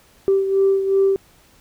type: beating tone pair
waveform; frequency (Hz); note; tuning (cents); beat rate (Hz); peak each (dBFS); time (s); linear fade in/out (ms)
sine; 389.1 / 391.8; G4 / G4; -13 / -1; 2.7; -14 / -21; 0.28-1.16; 0
effects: tanh soft clip ceiling -8 dBFS + pink hiss -53 dBFS RMS until 1.6 s